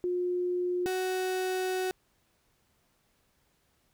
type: tone pair in turn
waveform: sine / 35% pulse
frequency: 357.8 / 371.9 Hz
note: F4 / F#4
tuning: +42 / +9 cents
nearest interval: minor second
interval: 67 cents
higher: second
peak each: -27 dBFS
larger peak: neither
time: 0.04-0.86 / 0.86-1.91 s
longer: second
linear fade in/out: 0 ms
effects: pink hiss -71 dBFS RMS until 3.93 s

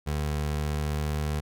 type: tone with pitch glide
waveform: 25% pulse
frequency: 74.6 to 75.08 Hz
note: D2 to D2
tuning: +28 to +39 cents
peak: -23 dBFS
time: 0.06-1.41 s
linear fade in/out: 20 ms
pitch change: +11 cents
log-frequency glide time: 0.8-1.06 s
effects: none

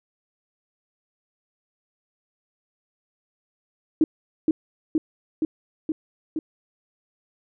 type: tone with echo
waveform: sine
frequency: 314.5 Hz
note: D#4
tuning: 19 cents sharp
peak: -13 dBFS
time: 4.01-4.04 s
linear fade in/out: 2 ms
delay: 470 ms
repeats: 5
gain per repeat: -2 dB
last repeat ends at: 6.39 s
effects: none

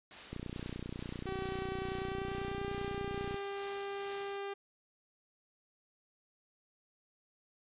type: noise with tremolo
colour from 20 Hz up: white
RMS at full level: -47 dBFS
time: 0.11-4.37 s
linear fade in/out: 0 ms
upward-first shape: sine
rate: 2.3 Hz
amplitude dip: 50%
type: click train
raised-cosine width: 3 ms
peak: -28 dBFS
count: 92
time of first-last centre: 0.33-3.343 s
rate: 30.2 Hz
type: tone with pitch glide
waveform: sawtooth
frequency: 382.7 to 398.3 Hz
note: G4 to G4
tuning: -42 to +28 cents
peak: -34 dBFS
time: 1.26-4.54 s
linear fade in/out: 10 ms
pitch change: +70 cents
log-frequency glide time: 1.97-2.68 s
effects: resampled to 8000 Hz

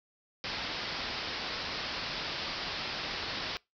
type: low-pass noise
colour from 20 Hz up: white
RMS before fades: -37 dBFS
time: 0.44-3.57 s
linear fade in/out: 0 ms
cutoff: 5300 Hz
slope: 96 dB/octave
effects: noise-tail reverb RT60 0.2 s tail -23 dB re dry

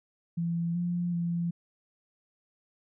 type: tone with pitch steps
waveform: sine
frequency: 169.1 / 174.7 / 171 Hz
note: E3 / F3 / F3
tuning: +44 / +1 / -36 cents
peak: -27 dBFS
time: 0.37-1.51 s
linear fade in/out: 10 ms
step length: 380 ms
effects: none

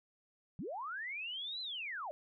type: linear two-way sweep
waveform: sine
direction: up then down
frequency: 132.7 to 4100 to 557 Hz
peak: -39 dBFS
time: 0.59-2.11 s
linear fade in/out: 0 ms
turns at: 1.61 s
effects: none

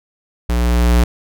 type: tone with level ramp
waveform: square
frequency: 59.6 Hz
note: A#1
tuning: 39 cents sharp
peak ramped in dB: -15 to -9 dBFS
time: 0.49-1.04 s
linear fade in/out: 5 ms
effects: none

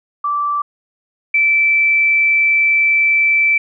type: tone pair in turn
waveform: sine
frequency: 1166 / 2325 Hz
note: D6 / D7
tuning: -13 / -18 cents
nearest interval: octave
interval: 1195 cents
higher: second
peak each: -15 / -10 dBFS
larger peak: second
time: 0.24-0.62 / 1.34-3.58 s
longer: second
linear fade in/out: 5 ms
effects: none

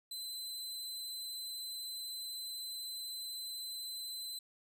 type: tone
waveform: sawtooth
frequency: 4044 Hz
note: B7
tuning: 40 cents sharp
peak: -38 dBFS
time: 0.11-4.39 s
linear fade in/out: 5 ms
effects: none

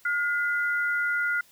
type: tone pair together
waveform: sine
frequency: 1426.9 / 2018 Hz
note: F6 / B6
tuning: +37 / +37 cents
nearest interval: tritone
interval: 600 cents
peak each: -24 / -31 dBFS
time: 0.05-1.41 s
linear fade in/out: 5 ms
effects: white hiss -58 dBFS RMS until 1.51 s

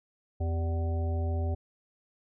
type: harmonic tone with a mistuned harmonic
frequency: 83.6 Hz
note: E2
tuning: 25 cents sharp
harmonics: 1 / 3 / 5 / 7 / 9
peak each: -27 / -41 / -41 / -42 / -43 dBFS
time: 0.4-1.55 s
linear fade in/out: 10 ms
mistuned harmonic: 5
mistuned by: -110 cents
effects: none

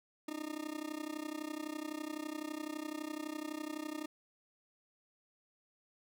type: tone with amplitude modulation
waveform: 40% pulse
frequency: 306 Hz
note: D#4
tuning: 29 cents flat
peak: -35 dBFS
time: 0.28-4.06 s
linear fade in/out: 5 ms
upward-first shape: sine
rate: 31.9 Hz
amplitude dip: 90%
effects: none

